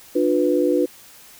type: chord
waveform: sine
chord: B diminished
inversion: first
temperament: just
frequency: 296.3 / 355.6 / 493.9 Hz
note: D4 / F4 / B4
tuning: +15 / +31 / 0 cents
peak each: -20 dBFS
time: 0.15-0.86 s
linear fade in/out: 10 ms
effects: white hiss -46 dBFS RMS until 1.39 s